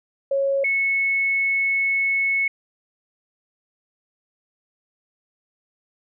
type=tone pair in turn; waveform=sine; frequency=550 / 2200 Hz; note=C#5 / C#7; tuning=-14 / -14 cents; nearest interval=2 octaves; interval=2400 cents; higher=second; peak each=-18 dBFS; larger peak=neither; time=0.31-0.64 / 0.64-2.48 s; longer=second; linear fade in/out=5 ms; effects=none

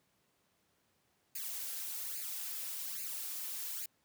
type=noise with flanger; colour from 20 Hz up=blue; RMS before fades=-41 dBFS; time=1.35-3.86 s; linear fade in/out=5 ms; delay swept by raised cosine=0.43 to 3.93 ms; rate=1.2 Hz; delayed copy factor=+0.75; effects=pink hiss -75 dBFS RMS until 4.04 s + high-pass 100 Hz 12 dB/octave

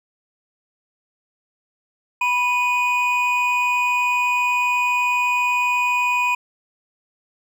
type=tone pair together; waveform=triangle; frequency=983 / 2477 Hz; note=B5 / D#7; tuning=-8 / -8 cents; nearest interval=octave + major third; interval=1600 cents; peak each=-18 dBFS; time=2.21-6.35 s; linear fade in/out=5 ms; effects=none

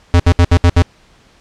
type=tone bursts; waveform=square; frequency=87 Hz; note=F2; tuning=6 cents flat; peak=-6 dBFS; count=6; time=0.14-0.821 s; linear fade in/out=0 ms; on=56 ms; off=69 ms; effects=pink hiss -49 dBFS RMS until 1.4 s + low-pass 6000 Hz 12 dB/octave

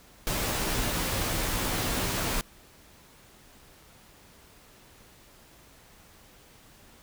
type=noise with comb filter; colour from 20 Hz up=pink; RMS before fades=-29 dBFS; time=0.27-2.41 s; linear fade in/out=0 ms; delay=14 ms; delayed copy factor=-0.55; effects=pink hiss -55 dBFS RMS until 7.02 s

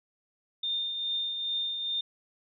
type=tone with tremolo; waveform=sine; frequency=3624 Hz; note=A#7; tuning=50 cents flat; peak=-27 dBFS; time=0.63-2.01 s; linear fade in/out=5 ms; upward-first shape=triangle; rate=2.4 Hz; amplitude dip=45%; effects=none

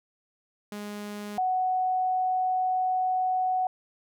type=tone pair in turn; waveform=sawtooth / sine; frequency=207 / 742.2 Hz; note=G#3 / F#5; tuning=-5 / +5 cents; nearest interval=octave + minor seventh; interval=2210 cents; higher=second; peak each=-31 / -23 dBFS; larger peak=second; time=0.72-1.38 / 1.38-3.67 s; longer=second; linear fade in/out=2 ms; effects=none

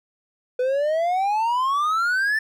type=exponential sweep; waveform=triangle; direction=up; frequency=493.9 to 1787 Hz; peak=-17 dBFS; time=0.59-2.39 s; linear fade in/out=5 ms; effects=none

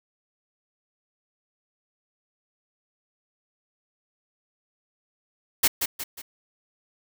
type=noise with echo; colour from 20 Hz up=white; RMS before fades=-18 dBFS; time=5.63-5.68 s; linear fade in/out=10 ms; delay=180 ms; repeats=3; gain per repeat=-7 dB; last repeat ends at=6.22 s; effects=none

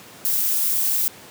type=noise with amplitude modulation; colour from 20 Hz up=violet; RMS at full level=-19 dBFS; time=0.25-1.08 s; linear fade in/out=0 ms; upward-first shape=sine; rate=262 Hz; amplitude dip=40%; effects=pink hiss -43 dBFS RMS until 1.3 s + high-pass 150 Hz 12 dB/octave

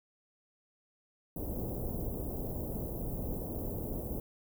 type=band-stop noise; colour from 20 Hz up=pink; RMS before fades=-37 dBFS; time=1.36-4.2 s; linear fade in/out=2 ms; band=610 to 15000 Hz; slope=24 dB/octave; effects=none

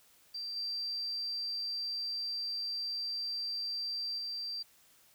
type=tone with level steps; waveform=sine; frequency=4699 Hz; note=D8; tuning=in tune; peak=-37 / -34 / -36 dBFS; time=0.34-4.63 s; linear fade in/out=10 ms; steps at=0.56 / 4.18 s; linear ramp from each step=5 ms; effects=white hiss -64 dBFS RMS until 5.14 s

